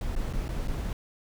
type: noise with dropouts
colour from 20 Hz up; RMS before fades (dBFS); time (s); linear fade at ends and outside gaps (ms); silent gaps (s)
brown; -30; 0.01-0.93; 2; 0.153-0.162 / 0.329-0.334 / 0.482-0.489 / 0.675-0.681
effects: none